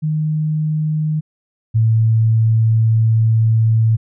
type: tone pair in turn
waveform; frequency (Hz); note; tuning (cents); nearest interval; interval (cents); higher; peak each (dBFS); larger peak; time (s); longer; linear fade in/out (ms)
sine; 154.4 / 111.98; D#3 / A2; -13 / +31; tritone; 556; first; -15 / -10; second; 0.02-1.21 / 1.74-3.97; second; 20
effects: none